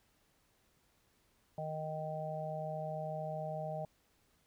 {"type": "harmonic tone", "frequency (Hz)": 155.56, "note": "D#3", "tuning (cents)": 0, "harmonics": [1, 3, 4, 5], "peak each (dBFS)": [-42, -51, -40, -44], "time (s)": [1.58, 3.85], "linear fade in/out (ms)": 2, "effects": ["pink hiss -73 dBFS RMS until 4.46 s"]}